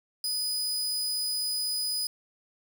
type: tone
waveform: sawtooth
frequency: 4978 Hz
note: D#8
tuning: in tune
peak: -25 dBFS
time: 0.24-2.07 s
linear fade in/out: 2 ms
effects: 9-bit